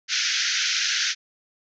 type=band-pass noise; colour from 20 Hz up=white; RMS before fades=-24 dBFS; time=0.08-1.15 s; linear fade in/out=50 ms; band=1400 to 6400 Hz; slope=96 dB/octave; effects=none